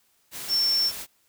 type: tone in noise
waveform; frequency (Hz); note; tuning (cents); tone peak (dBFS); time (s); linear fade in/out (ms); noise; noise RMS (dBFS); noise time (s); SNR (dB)
sine; 5420; E8; +47; -20; 0.48-0.92; 50; white; -36; 0.31-1.07; +13
effects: white hiss -66 dBFS RMS until 1.28 s